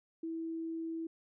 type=tone; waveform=sine; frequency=327.1 Hz; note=E4; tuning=13 cents flat; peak=-36 dBFS; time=0.23-1.07 s; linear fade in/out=5 ms; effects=none